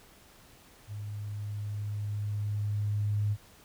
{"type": "tone with level ramp", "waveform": "sine", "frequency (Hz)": 103.83, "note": "G#2", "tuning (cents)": 0, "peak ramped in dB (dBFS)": [-36, -25], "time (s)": [0.87, 3.37], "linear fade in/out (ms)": 50, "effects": ["pink hiss -57 dBFS RMS until 3.64 s"]}